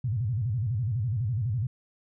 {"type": "tone with vibrato", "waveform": "sine", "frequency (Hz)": 113.6, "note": "A#2", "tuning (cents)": -44, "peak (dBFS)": -25, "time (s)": [0.04, 1.67], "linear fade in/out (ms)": 5, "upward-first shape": "square", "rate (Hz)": 12, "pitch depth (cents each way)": 200, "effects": []}